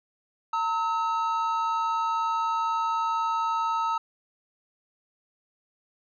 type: tone pair together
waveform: triangle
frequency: 912 / 1289.8 Hz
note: A#5 / E6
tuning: -38 / -38 cents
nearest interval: tritone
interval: 600 cents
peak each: -25 dBFS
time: 0.53-3.98 s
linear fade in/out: 5 ms
effects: resampled to 16000 Hz